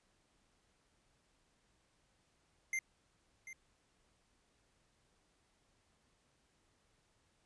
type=tone with echo; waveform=square; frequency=2093 Hz; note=C7; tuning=in tune; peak=-35 dBFS; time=2.73-2.79 s; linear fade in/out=2 ms; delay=740 ms; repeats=1; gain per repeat=-13 dB; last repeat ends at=3.53 s; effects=pink hiss -75 dBFS RMS until 7.45 s + resampled to 22050 Hz